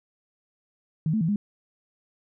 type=tone with pitch steps; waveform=sine; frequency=157.6 / 219.2 / 162.5 / 206 Hz; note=D#3 / A3 / E3 / G#3; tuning=+23 / -6 / -24 / -14 cents; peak=-21 dBFS; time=1.06-1.36 s; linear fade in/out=2 ms; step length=75 ms; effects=none